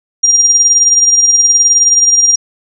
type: tone with tremolo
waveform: sine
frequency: 5700 Hz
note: F8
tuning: 34 cents sharp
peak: -3 dBFS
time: 0.23-2.36 s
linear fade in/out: 10 ms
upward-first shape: sine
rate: 19 Hz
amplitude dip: 50%
effects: none